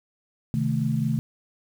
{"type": "chord", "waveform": "sine", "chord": "A diminished", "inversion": "first", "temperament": "equal", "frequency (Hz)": [130.81, 155.56, 220], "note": ["C3", "Eb3", "A3"], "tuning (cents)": [0, 0, 0], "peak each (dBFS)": -26, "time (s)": [0.54, 1.19], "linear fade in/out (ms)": 0, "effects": ["8-bit"]}